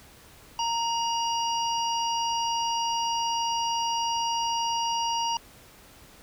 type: harmonic tone with a mistuned harmonic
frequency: 950 Hz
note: A#5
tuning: 33 cents sharp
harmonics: 1 / 3 / 5 / 6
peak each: -26 / -32 / -37 / -36 dBFS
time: 0.59-5.37 s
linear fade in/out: 2 ms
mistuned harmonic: 1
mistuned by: -43 cents
effects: pink hiss -52 dBFS RMS until 6.22 s